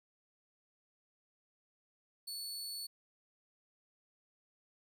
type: tone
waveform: sawtooth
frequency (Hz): 4435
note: C#8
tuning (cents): 0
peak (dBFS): -38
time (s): 2.27-2.87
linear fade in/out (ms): 10
effects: none